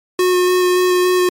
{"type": "tone with vibrato", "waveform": "square", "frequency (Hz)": 362.7, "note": "F#4", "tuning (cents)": -34, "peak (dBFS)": -12, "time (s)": [0.19, 1.29], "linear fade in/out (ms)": 2, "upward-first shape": "square", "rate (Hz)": 3.5, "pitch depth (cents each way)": 8, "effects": ["MP3 64 kbps"]}